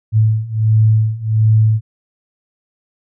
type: beating tone pair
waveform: sine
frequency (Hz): 108.7 / 110.1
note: A2 / A2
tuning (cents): -21 / +2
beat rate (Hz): 1.4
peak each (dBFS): -14 / -12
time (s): 0.12-1.81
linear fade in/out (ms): 50
effects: none